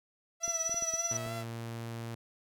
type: tone with vibrato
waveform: sawtooth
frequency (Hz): 665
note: E5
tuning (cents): +15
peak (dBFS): -35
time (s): 0.4-1.45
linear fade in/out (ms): 50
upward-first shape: sine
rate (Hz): 3.4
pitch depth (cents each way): 36
type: tone with tremolo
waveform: sine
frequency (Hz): 5900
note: F#8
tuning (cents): -6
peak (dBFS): -27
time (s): 0.43-1.17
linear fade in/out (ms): 5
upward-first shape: triangle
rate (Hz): 18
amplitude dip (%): 90
type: clicks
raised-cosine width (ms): 2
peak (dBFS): -34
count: 6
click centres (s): 0.479 / 0.695 / 0.744 / 0.824 / 0.938 / 1.264
type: tone with pitch glide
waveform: sawtooth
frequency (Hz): 116.54 to 115.67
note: A#2 to A#2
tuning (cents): 0 to -13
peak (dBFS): -34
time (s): 1.11-2.15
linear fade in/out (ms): 5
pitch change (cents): -13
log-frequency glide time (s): 1.21-1.34
effects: none